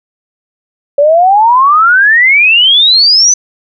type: exponential sweep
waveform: sine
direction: up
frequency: 559 to 6150 Hz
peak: -3 dBFS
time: 0.98-3.34 s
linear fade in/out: 5 ms
effects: none